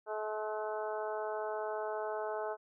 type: harmonic tone with a mistuned harmonic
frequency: 214.7 Hz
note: A3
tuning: 42 cents flat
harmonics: 2 / 3 / 4 / 5 / 6 / 7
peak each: -39 / -39 / -41 / -47 / -47 / -48 dBFS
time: 0.06-2.57 s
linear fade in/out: 50 ms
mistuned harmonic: 5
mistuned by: -19 cents
effects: none